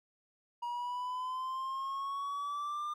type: exponential sweep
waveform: triangle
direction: up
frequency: 953 to 1204 Hz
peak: -33 dBFS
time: 0.62-2.94 s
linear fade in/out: 10 ms
effects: none